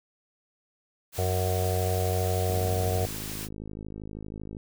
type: noise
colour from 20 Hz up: white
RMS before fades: -38 dBFS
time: 1.12-3.49 s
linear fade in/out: 50 ms
type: harmonic tone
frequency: 92.5 Hz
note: F#2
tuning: in tune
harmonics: 1 / 2 / 4 / 5 / 6 / 7 / 8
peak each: -26 / -40 / -37 / -32 / -37 / -34 / -34 dBFS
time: 1.18-3.06 s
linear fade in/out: 5 ms
type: click train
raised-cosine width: 3 ms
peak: -26 dBFS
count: 110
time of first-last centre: 2.5-4.568 s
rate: 52.7 Hz
effects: none